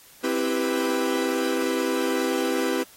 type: chord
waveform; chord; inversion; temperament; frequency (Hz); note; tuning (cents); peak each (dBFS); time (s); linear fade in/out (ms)
45% pulse; C major seventh; none; equal; 261.6 / 329.6 / 392 / 493.9; C4 / E4 / G4 / B4; 0 / 0 / 0 / 0; -28; 0.23-2.84; 20
effects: white hiss -51 dBFS RMS until 2.96 s + AAC 48 kbps